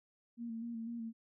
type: tone with vibrato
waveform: sine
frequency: 230.8 Hz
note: A#3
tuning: 17 cents flat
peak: -39 dBFS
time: 0.37-1.13 s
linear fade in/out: 50 ms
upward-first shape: square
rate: 4 Hz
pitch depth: 31 cents each way
effects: none